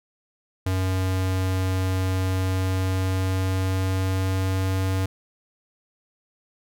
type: tone with pitch glide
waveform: square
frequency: 93.7 to 94.73 Hz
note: F#2 to F#2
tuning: +22 to +41 cents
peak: -22 dBFS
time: 0.66-5.06 s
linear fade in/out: 5 ms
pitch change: +19 cents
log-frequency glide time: 2.24-4.74 s
effects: none